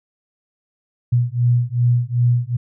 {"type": "beating tone pair", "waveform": "sine", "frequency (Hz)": [120, 122.6], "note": ["B2", "B2"], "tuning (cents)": [-49, -12], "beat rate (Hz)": 2.6, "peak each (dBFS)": -17, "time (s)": [1.12, 2.57], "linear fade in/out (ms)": 10, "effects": []}